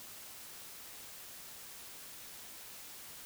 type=silence; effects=white hiss -50 dBFS RMS until 3.25 s